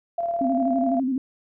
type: tone with tremolo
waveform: sine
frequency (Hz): 684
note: F5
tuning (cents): -36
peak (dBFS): -21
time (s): 0.18-1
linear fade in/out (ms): 5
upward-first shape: square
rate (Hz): 19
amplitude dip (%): 40
type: tone with vibrato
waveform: sine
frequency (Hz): 261.6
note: C4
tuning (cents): 0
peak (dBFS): -21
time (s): 0.41-1.18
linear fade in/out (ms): 2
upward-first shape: square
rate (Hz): 12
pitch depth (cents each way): 59
effects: none